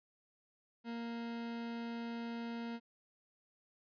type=tone; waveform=40% pulse; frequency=233.1 Hz; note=A#3; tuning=in tune; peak=-39 dBFS; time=0.84-2.8 s; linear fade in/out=50 ms; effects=resampled to 11025 Hz